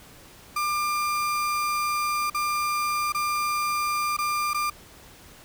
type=tone with dropouts; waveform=35% pulse; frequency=1195 Hz; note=D6; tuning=30 cents sharp; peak=-22 dBFS; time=0.56-4.7 s; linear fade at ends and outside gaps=5 ms; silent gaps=2.3-2.345 / 3.123-3.146 / 4.168-4.186 / 4.534-4.544 s; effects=pink hiss -49 dBFS RMS until 5.44 s